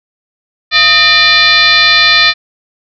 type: tone with frequency modulation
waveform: sine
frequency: 2966 Hz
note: F#7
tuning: 4 cents sharp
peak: -4 dBFS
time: 0.71-2.34 s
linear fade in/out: 50 ms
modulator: 571 Hz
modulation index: 2.7
effects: none